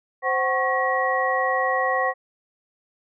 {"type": "tone cluster", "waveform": "sine", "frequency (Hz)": [521, 752, 1099, 1905], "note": ["C5", "F#5", "C#6", "A#6"], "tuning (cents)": [-7, 28, -15, 37], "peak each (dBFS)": -25, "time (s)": [0.22, 2.14], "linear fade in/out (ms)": 50, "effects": []}